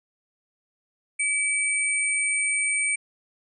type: tone pair together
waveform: sine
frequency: 2293 / 8657 Hz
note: D7 / C#9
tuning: -42 / -42 cents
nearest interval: octave + major seventh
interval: 2300 cents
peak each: -24 / -25 dBFS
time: 1.19-2.96 s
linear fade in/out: 10 ms
effects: none